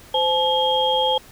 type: tone cluster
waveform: sine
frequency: 517 / 860 / 3239 Hz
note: C5 / A5 / G#7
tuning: -21 / -40 / -44 cents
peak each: -21 dBFS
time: 0.14-1.18 s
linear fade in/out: 5 ms
effects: pink hiss -46 dBFS RMS until 1.31 s